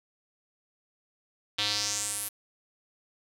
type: tone with band-pass filter sweep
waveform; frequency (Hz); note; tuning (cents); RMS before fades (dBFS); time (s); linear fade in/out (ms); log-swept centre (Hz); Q
square; 103.83; G#2; 0; -31; 1.58-2.29; 10; 3500 to 12000; 3.3
effects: none